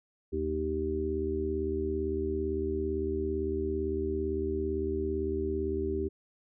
harmonic tone, 77.78 Hz, D#2, in tune, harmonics 1 / 3 / 4 / 5, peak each -35 / -39 / -36 / -31 dBFS, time 0.32-6.09 s, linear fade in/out 20 ms, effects none

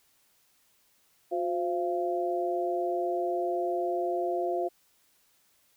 sine tone cluster, 358.2 / 522 / 686 Hz, F4 / C5 / F5, +44 / -4 / -31 cents, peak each -30 / -35 / -30 dBFS, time 1.31-4.69 s, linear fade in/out 20 ms, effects white hiss -67 dBFS RMS until 5.76 s

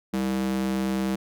square tone with high-pass filter, 65.41 Hz, C2, in tune, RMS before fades -26 dBFS, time 0.13-1.16 s, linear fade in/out 10 ms, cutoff 230 Hz, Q 4, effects none

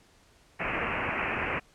white low-pass noise, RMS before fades -31 dBFS, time 0.59-1.6 s, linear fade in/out 20 ms, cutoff 2700 Hz, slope 96 dB/octave, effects pink hiss -61 dBFS RMS until 1.74 s + low-pass 9000 Hz 12 dB/octave

